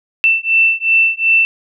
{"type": "beating tone pair", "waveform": "sine", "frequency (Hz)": [2671, 2673.7], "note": ["E7", "E7"], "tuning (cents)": [22, 24], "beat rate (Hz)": 2.7, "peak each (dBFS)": -13, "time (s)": [0.24, 1.45], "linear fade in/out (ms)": 0, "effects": []}